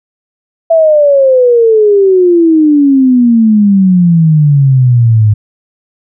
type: exponential sweep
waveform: sine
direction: down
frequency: 667 to 103.83 Hz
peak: -3 dBFS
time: 0.7-5.34 s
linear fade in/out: 10 ms
effects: none